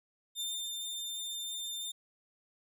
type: tone with ADSR envelope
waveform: sawtooth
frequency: 3603 Hz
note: A7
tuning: 40 cents sharp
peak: -31 dBFS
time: 0.35-1.92 s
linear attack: 49 ms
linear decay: 300 ms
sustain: -3 dB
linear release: 11 ms
effects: none